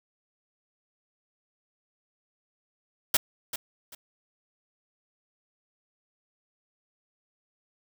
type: noise with echo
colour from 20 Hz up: white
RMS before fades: -21 dBFS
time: 3.14-3.17 s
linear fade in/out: 5 ms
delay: 390 ms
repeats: 2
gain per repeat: -12 dB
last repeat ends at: 3.95 s
effects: none